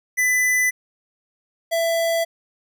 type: tone pair in turn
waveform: square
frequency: 2000 / 665.5 Hz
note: B6 / E5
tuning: +21 / +16 cents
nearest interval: octave + perfect fifth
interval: 1905 cents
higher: first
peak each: -17 / -19 dBFS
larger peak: first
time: 0.17-0.71 / 1.71-2.25 s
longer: neither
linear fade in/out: 20 ms
effects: none